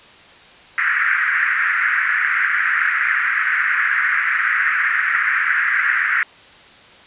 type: band-pass noise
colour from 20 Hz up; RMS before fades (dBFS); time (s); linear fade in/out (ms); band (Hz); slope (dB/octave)
white; -18; 0.78-6.23; 0; 1400 to 2000; 48
effects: white hiss -44 dBFS RMS until 7.06 s + resampled to 8000 Hz